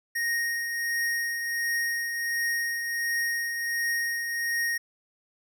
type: tone with tremolo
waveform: square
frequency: 1864.7 Hz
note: A#6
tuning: in tune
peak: -25 dBFS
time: 0.15-4.78 s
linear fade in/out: 10 ms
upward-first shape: triangle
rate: 1.4 Hz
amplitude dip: 45%
effects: none